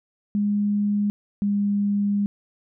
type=tone pair in turn; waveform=sine; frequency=205.5 / 203 Hz; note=G#3 / G#3; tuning=-18 / -39 cents; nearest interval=unison; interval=21 cents; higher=first; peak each=-19 dBFS; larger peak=neither; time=0.35-1.1 / 1.42-2.26 s; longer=second; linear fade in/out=0 ms; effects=none